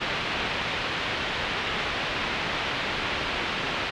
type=low-pass noise; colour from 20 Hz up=white; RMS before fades=-29 dBFS; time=0-3.91 s; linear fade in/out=20 ms; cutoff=3300 Hz; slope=24 dB/octave; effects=none